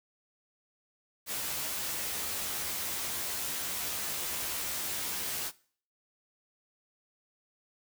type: noise with comb filter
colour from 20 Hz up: white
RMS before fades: -35 dBFS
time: 1.26-5.52 s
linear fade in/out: 50 ms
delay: 14 ms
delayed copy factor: +0.65
effects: noise-tail reverb RT60 0.5 s tail -21 dB re dry